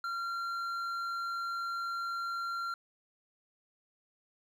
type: tone with hard clipping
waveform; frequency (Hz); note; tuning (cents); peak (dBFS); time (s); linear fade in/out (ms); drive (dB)
sine; 1376; F6; -26; -35; 0.04-2.74; 2; 6
effects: none